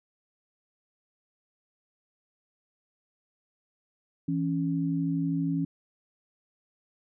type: tone pair together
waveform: sine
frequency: 164.81 / 277.2 Hz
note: E3 / C#4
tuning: 0 / 0 cents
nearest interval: major sixth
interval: 900 cents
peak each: -28 dBFS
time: 4.28-5.65 s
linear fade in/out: 5 ms
effects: none